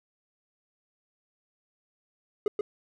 triangle tone with echo, 416 Hz, G#4, 3 cents sharp, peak -20 dBFS, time 2.46-2.48 s, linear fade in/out 2 ms, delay 130 ms, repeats 1, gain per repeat -3 dB, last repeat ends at 2.61 s, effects none

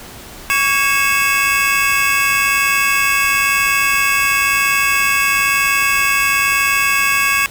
square tone cluster, 1122 / 1639 / 2197 / 2573 / 2674 Hz, C#6 / G#6 / C#7 / E7 / E7, +21 / -23 / -16 / -43 / +24 cents, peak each -20 dBFS, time 0.5-7.46 s, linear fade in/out 0 ms, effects pink hiss -35 dBFS RMS until 7.5 s

